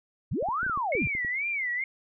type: linear two-way sweep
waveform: sine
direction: up then down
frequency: 65.41 to 1580 to 65.41 Hz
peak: -26 dBFS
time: 0.31-1.07 s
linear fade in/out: 10 ms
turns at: 0.65 s
type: clicks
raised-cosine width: 3 ms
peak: -28 dBFS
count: 11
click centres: 0.426 / 0.487 / 0.631 / 0.665 / 0.697 / 0.775 / 0.952 / 1.02 / 1.072 / 1.151 / 1.248 s
type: tone with vibrato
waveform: sine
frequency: 2147 Hz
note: C7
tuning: 44 cents sharp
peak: -27 dBFS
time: 0.92-1.84 s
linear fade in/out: 2 ms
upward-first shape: sine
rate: 2.2 Hz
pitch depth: 190 cents each way
effects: none